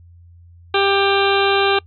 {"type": "harmonic tone with a mistuned harmonic", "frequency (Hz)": 395.4, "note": "G4", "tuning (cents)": 15, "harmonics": [1, 2, 3, 4, 6, 7, 8, 9, 10], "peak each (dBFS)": [-17, -20, -22, -23, -25, -25, -26, -27, -27], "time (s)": [0.74, 1.79], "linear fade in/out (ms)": 5, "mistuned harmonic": 9, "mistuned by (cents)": 23, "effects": ["noise-tail reverb RT60 0.1 s tail -25 dB re dry", "added 86 Hz sine -42 dBFS peak until 1.86 s"]}